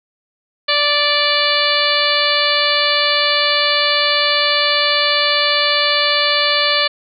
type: harmonic tone with a mistuned harmonic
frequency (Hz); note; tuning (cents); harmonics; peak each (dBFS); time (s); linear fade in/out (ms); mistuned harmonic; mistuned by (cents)
585; D5; -7; 1 / 2 / 3 / 4 / 5 / 6 / 7 / 8; -21 / -21 / -21 / -21 / -21 / -21 / -21 / -21; 0.68-6.88; 10; 8; -66
effects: none